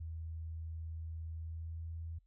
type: tone with pitch glide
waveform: sine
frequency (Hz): 81 to 82.13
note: E2 to E2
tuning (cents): -30 to -6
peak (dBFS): -40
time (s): 0-2.19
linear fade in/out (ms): 10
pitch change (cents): +24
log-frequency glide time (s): 1.34-1.9
effects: added 44 Hz sine -67 dBFS peak until 2.26 s